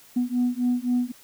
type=beating tone pair; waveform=sine; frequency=244.3 / 248.1 Hz; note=B3 / B3; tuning=-19 / +8 cents; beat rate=3.8 Hz; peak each=-23 / -23 dBFS; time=0.16-1.12 s; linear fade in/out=10 ms; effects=tanh soft clip ceiling -16 dBFS + white hiss -52 dBFS RMS until 1.23 s